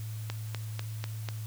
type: click train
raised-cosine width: 0.2 ms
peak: -18 dBFS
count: 5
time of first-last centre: 0.3-1.288 s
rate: 4.05 Hz
effects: added 109 Hz sine -35 dBFS peak until 1.46 s + white hiss -51 dBFS RMS until 1.46 s